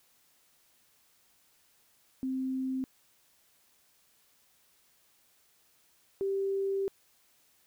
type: tone pair in turn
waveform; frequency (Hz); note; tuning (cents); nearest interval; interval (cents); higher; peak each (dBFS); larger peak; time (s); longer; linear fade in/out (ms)
sine; 261.6 / 391.2; C4 / G4; 0 / -4; perfect fifth; 696; second; -30 / -28; second; 2.23-2.84 / 6.21-6.88; second; 0
effects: white hiss -67 dBFS RMS until 7.66 s